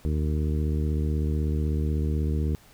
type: harmonic tone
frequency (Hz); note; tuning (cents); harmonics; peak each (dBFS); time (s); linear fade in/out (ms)
76.1; D#2; -38; 1 / 2 / 3 / 4 / 5 / 6; -24 / -30 / -34 / -36 / -38 / -40; 0.05-2.55; 0
effects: pink hiss -55 dBFS RMS until 2.73 s